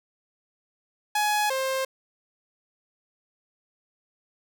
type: tone pair in turn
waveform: sawtooth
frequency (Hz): 840 / 529.2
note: G#5 / C5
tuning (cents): +19 / +20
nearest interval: minor sixth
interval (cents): 799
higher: first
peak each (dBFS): -18 / -21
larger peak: first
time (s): 1.15-1.5 / 1.5-1.85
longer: neither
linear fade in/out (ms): 5
effects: none